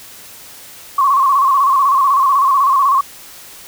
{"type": "tone with vibrato", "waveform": "sine", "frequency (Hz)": 1092, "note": "C#6", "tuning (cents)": -26, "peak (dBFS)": -9, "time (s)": [0.98, 3.01], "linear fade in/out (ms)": 5, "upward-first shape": "square", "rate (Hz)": 16, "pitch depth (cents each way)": 63, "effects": ["white hiss -37 dBFS RMS until 3.67 s"]}